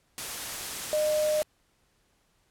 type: tone in noise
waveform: sine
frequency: 610 Hz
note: D#5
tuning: 34 cents flat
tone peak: -23 dBFS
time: 0.93-1.42 s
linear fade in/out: 0 ms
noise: white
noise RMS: -35 dBFS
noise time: 0.18-1.43 s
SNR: +9 dB
effects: pink hiss -69 dBFS RMS until 2.5 s + low-pass 12000 Hz 12 dB/octave